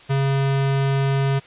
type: tone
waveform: square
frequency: 137 Hz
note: C#3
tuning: 20 cents flat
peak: -18 dBFS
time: 0.09-1.4 s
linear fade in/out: 20 ms
effects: white hiss -46 dBFS RMS until 1.46 s + resampled to 8000 Hz